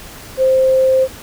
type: tone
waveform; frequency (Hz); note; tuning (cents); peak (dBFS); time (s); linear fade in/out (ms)
sine; 524; C5; +2; -9; 0.37-1.08; 50
effects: pink hiss -35 dBFS RMS until 1.22 s